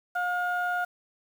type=tone pair together; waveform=sine; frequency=714 / 1428 Hz; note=F5 / F6; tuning=+38 / +38 cents; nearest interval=octave; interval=1200 cents; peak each=-27 dBFS; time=0.15-0.85 s; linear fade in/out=10 ms; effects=tanh soft clip ceiling -21 dBFS + 8-bit